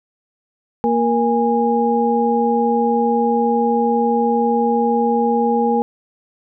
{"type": "tone cluster", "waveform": "sine", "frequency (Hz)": [233.1, 470.9, 823], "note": ["A#3", "A#4", "G#5"], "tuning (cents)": [0, 18, -16], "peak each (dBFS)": -18, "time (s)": [0.84, 5.82], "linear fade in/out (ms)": 0, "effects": []}